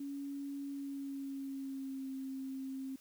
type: tone with pitch glide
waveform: sine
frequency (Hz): 280.2 to 266.5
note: C#4 to C4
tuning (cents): +19 to +32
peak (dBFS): -39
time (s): 0-2.96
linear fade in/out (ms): 5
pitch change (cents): -87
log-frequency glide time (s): 0.65-2.11
effects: white hiss -64 dBFS RMS until 3 s